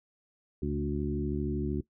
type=harmonic tone with a mistuned harmonic; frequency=72.9 Hz; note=D2; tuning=12 cents flat; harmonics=1 / 2 / 3 / 4 / 5; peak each=-35 / -35 / -35 / -35 / -35 dBFS; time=0.62-1.81 s; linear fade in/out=5 ms; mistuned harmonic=2; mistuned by=-32 cents; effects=noise-tail reverb RT60 0.1 s tail -18 dB re dry